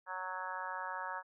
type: harmonic tone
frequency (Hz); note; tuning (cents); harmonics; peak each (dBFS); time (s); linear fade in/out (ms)
185.1; F#3; +1; 3 / 4 / 5 / 6 / 7 / 8 / 9; -50 / -49 / -42 / -46 / -46 / -48 / -45; 0.06-1.23; 50
effects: none